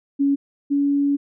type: tone pair in turn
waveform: sine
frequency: 279.8 / 283.2 Hz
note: C#4 / C#4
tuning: +16 / +37 cents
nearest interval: unison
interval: 21 cents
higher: second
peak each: -15 / -16 dBFS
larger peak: first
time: 0.19-0.36 / 0.7-1.17 s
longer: second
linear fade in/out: 20 ms
effects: none